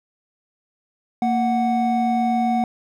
triangle tone pair together, 230.8 / 740 Hz, A#3 / F#5, -17 / 0 cents, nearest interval octave + minor sixth, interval 2017 cents, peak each -18 dBFS, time 1.22-2.64 s, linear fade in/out 2 ms, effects none

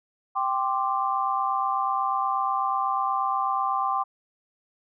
sine chord, G suspended fourth, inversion none, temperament equal, 784 / 1046.5 / 1174.7 Hz, G5 / C6 / D6, 0 / 0 / 0 cents, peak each -27 dBFS, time 0.35-4.04 s, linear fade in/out 20 ms, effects none

